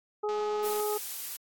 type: harmonic tone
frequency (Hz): 420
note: G#4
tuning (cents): +19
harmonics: 1 / 2 / 3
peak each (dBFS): -29 / -35 / -39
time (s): 0.23-0.98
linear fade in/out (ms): 10
type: click train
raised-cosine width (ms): 0.2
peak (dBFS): -29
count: 110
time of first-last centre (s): 0.29-0.799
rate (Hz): 214
type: noise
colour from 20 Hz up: blue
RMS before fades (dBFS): -37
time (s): 0.64-1.37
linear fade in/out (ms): 10
effects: AAC 64 kbps